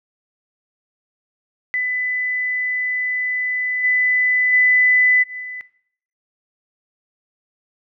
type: tone with level steps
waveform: sine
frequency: 2000 Hz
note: B6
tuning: 21 cents sharp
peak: -18 / -13 / -10 / -27 dBFS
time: 1.74-5.61 s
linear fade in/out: 0 ms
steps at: 3.83 / 4.52 / 5.22 s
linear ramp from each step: 20 ms
effects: noise-tail reverb RT60 0.6 s tail -18 dB re dry